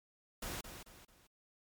pink noise with echo, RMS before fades -42 dBFS, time 0.42-0.61 s, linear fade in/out 5 ms, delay 220 ms, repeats 3, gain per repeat -8 dB, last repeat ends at 1.27 s, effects MP3 96 kbps

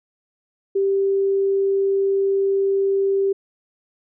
sine tone, 392 Hz, G4, in tune, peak -16 dBFS, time 0.75-3.33 s, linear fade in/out 10 ms, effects none

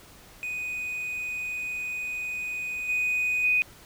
triangle tone with level steps, 2489 Hz, D#7, in tune, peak -28 / -21 / -16 dBFS, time 0.43-3.62 s, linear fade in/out 0 ms, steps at 2.88 / 3.43 s, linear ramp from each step 20 ms, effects tanh soft clip ceiling -18 dBFS + pink hiss -51 dBFS RMS until 3.85 s

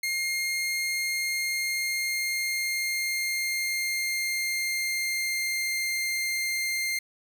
sawtooth tone with pitch glide, 2127 to 2105 Hz, C7 to C7, +28 to +10 cents, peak -23 dBFS, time 0.03-6.99 s, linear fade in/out 5 ms, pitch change -18 cents, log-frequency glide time 0.92-5.96 s, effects none

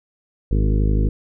harmonic tone with a mistuned harmonic, 51.91 Hz, G#1, in tune, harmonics 1 / 2 / 3 / 4 / 5 / 6 / 7 / 8 / 9, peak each -16 / -22 / -26 / -28 / -30 / -32 / -33 / -34 / -35 dBFS, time 0.51-1.09 s, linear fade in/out 5 ms, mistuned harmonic 6, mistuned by -16 cents, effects none

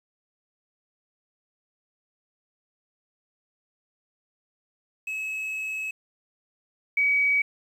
triangle / sine tone pair in turn, 2576 / 2269 Hz, E7 / C#7, -41 / +40 cents, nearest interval major second, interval 219 cents, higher first, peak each -27 / -19 dBFS, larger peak second, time 5.07-5.91 / 6.97-7.42 s, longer first, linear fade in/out 5 ms, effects 9-bit

